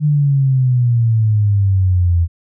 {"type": "exponential sweep", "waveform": "sine", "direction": "down", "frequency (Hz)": [152, 83.3], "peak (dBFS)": -10, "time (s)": [0, 2.28], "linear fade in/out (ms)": 50, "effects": []}